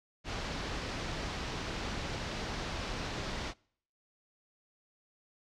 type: low-pass noise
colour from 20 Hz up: pink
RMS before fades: -38 dBFS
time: 0.24-3.54 s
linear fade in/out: 50 ms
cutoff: 5600 Hz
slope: 24 dB/octave
effects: noise-tail reverb RT60 0.6 s tail -26 dB re dry